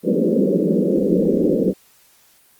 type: band-pass noise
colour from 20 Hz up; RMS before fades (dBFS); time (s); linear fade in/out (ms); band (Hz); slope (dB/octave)
pink; -17; 0.03-1.74; 50; 170 to 550; 96
effects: white hiss -54 dBFS RMS until 2.59 s + Opus 24 kbps